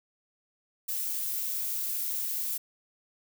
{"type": "noise", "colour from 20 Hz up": "violet", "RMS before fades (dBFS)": -32, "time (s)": [0.88, 2.58], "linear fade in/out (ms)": 10, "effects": []}